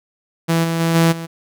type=tone with level steps; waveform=sawtooth; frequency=165.5 Hz; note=E3; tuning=7 cents sharp; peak=-10 / -14 / -11 / -7 / -22 dBFS; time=0.48-1.27 s; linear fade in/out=20 ms; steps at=0.63 / 0.79 / 0.94 / 1.11 s; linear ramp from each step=20 ms; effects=none